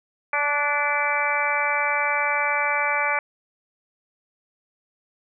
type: harmonic tone with a mistuned harmonic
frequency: 290.1 Hz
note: D4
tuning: 21 cents flat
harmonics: 2 / 3 / 4 / 5 / 6 / 7 / 8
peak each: -30 / -27 / -28 / -28 / -31 / -29 / -25 dBFS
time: 0.33-3.19 s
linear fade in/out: 2 ms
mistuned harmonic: 5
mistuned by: +27 cents
effects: none